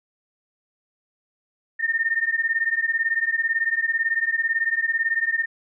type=beating tone pair; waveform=sine; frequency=1812 / 1830 Hz; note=A#6 / A#6; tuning=-50 / -32 cents; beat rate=18 Hz; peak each=-23 dBFS; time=1.79-5.46 s; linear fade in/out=20 ms; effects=none